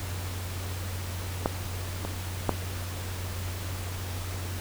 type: clicks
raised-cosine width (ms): 1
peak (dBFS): -9 / -18 / -8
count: 3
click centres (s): 1.459 / 2.05 / 2.493
effects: added 91 Hz sine -33 dBFS peak until 4.6 s + pink hiss -39 dBFS RMS until 4.6 s